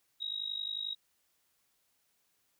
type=tone with amplitude modulation; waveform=sine; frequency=3806 Hz; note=A#7; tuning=35 cents sharp; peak=-31 dBFS; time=0.2-0.95 s; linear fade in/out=20 ms; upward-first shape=sine; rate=51.2 Hz; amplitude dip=85%; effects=white hiss -75 dBFS RMS until 2.59 s